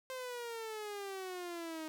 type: exponential sweep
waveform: sawtooth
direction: down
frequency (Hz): 523.3 to 311.1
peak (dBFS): -37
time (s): 0.1-1.88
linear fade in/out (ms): 0
effects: none